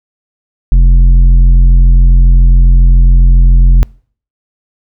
triangle tone with tanh clipping, 43.65 Hz, F1, in tune, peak -3 dBFS, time 0.72-3.83 s, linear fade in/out 0 ms, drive 12 dB, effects noise-tail reverb RT60 0.5 s tail -26 dB re dry

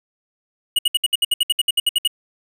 square tone bursts, 2902 Hz, F#7, 34 cents flat, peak -14 dBFS, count 15, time 0.76-2.076 s, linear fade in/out 5 ms, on 28 ms, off 64 ms, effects none

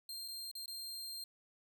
sawtooth tone with dropouts, 4186 Hz, C8, in tune, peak -40 dBFS, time 0.09-1.24 s, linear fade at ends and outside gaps 2 ms, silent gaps 0.279-0.283 / 0.514-0.552 / 0.659-0.679 s, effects none

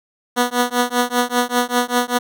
10% pulse tone with tremolo, 244.8 Hz, B3, 15 cents flat, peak -4 dBFS, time 0.36-2.19 s, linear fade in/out 20 ms, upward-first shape triangle, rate 5.1 Hz, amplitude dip 100%, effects none

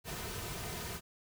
pink noise with comb filter, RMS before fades -41 dBFS, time 0.04-1.01 s, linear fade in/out 50 ms, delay 3.6 ms, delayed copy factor -0.6, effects none

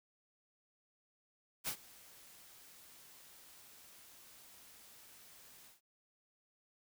white noise with ADSR envelope, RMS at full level -37 dBFS, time 1.64-5.81 s, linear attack 39 ms, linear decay 79 ms, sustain -22 dB, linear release 140 ms, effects none

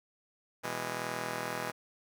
5% pulse chord, E major, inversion second, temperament just, 123.61 / 164.81 / 206 Hz, B2 / E3 / G#3, +2 / 0 / -14 cents, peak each -29 dBFS, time 0.63-1.72 s, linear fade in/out 20 ms, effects none

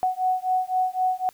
sine beating tone pair, 740 / 743.9 Hz, F#5 / F#5, 0 / +9 cents, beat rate 3.9 Hz, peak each -24 dBFS, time 0.03-1.29 s, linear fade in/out 0 ms, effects white hiss -56 dBFS RMS until 1.33 s

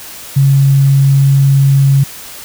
sine tone, 137.6 Hz, C#3, 12 cents flat, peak -5 dBFS, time 0.36-2.04 s, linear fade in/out 10 ms, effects white hiss -30 dBFS RMS until 2.44 s

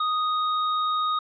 square tone, 1244.5 Hz, D#6, in tune, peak -23 dBFS, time 0-1.19 s, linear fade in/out 5 ms, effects resampled to 11025 Hz

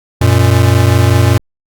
square tone pair together, 92.5 / 117.73 Hz, F#2 / A#2, 0 / +18 cents, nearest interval major third, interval 418 cents, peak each -10 dBFS, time 0.21-1.38 s, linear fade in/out 5 ms, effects Opus 48 kbps

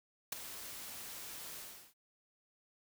white noise with ADSR envelope, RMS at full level -34 dBFS, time 0.32-1.94 s, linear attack 6 ms, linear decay 9 ms, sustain -13 dB, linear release 370 ms, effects none

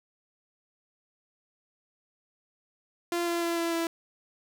sawtooth tone with pitch steps, 344.7 / 341.7 / 338.8 / 335.9 / 333 Hz, F4 / F4 / E4 / E4 / E4, -23 / -38 / +48 / +33 / +18 cents, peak -23 dBFS, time 3.12-3.87 s, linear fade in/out 2 ms, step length 150 ms, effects none

